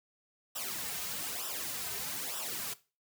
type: noise with flanger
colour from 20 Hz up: white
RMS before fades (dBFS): -38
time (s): 0.55-2.74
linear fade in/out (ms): 10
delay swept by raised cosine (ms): 0.45 to 3.65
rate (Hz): 1.1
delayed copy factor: -0.85
effects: noise-tail reverb RT60 0.3 s tail -17 dB re dry